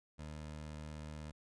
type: tone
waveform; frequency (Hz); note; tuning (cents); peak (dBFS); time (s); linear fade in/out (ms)
20% pulse; 76.3; D#2; -33; -40; 0.18-1.32; 20
effects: resampled to 22050 Hz